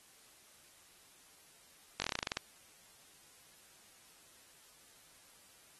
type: slowing click train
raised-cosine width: 0.2 ms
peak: -17 dBFS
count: 12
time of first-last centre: 2-2.371 s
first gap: 20 ms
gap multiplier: 1.1
effects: white hiss -62 dBFS RMS until 5.79 s + AAC 32 kbps